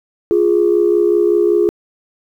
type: tone pair together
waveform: sine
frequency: 349.2 / 414.5 Hz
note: F4 / G#4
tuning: 0 / -3 cents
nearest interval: minor third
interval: 297 cents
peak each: -12 dBFS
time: 0.31-1.69 s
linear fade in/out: 0 ms
effects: tanh soft clip ceiling -3 dBFS + 8-bit